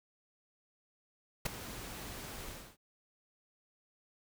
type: noise with ADSR envelope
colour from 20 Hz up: pink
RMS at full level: -30 dBFS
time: 1.45-2.77 s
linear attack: 12 ms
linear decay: 8 ms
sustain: -15 dB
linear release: 290 ms
effects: none